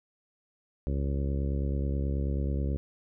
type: harmonic tone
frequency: 69.3 Hz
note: C#2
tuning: in tune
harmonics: 1 / 2 / 3 / 4 / 5 / 6 / 7 / 8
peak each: -28 / -34 / -38 / -40 / -42 / -44 / -45 / -46 dBFS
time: 0.87-2.77 s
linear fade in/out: 0 ms
effects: none